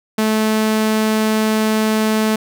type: tone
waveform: sawtooth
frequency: 217.5 Hz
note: A3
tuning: 20 cents flat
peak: -10 dBFS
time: 0.18-2.36 s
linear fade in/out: 5 ms
effects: none